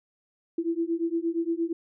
sine beating tone pair, 329.6 / 338.2 Hz, E4 / E4, 0 / +44 cents, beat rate 8.6 Hz, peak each -28 dBFS, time 0.58-1.73 s, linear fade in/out 5 ms, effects none

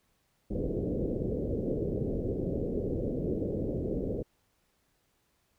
white low-pass noise, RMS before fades -32 dBFS, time 0.5-4.23 s, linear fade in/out 10 ms, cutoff 510 Hz, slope 48 dB/octave, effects pink hiss -73 dBFS RMS until 5.58 s

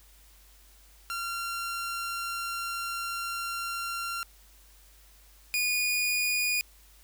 sawtooth tone pair in turn, 1377 / 2454 Hz, F6 / D#7, -25 / -25 cents, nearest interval minor seventh, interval 1000 cents, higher second, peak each -28 / -22 dBFS, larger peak second, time 1.1-4.23 / 5.54-6.61 s, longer first, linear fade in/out 0 ms, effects added 50 Hz sine -56 dBFS peak until 7.03 s + white hiss -59 dBFS RMS until 7.03 s

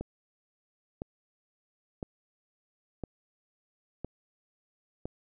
click train, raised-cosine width 2 ms, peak -22 dBFS, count 6, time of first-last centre 0.01-5.055 s, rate 0.991 Hz, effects none

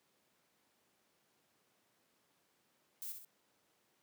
violet noise with echo, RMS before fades -44 dBFS, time 3.02-3.12 s, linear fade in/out 0 ms, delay 64 ms, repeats 2, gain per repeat -6 dB, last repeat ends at 3.248 s, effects pink hiss -75 dBFS RMS until 4.02 s + high-pass 200 Hz 12 dB/octave

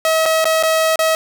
sawtooth tone with dropouts, 641 Hz, E5, 49 cents flat, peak -9 dBFS, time 0.05-1.15 s, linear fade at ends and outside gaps 1 ms, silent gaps 0.256-0.26 / 0.444-0.454 / 0.627-0.634 / 0.958-0.991 s, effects none

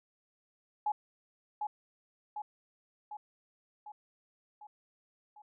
sine tone with echo, 841 Hz, G#5, 22 cents sharp, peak -28 dBFS, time 0.86-0.92 s, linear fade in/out 5 ms, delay 750 ms, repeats 6, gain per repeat -4 dB, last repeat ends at 5.42 s, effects none

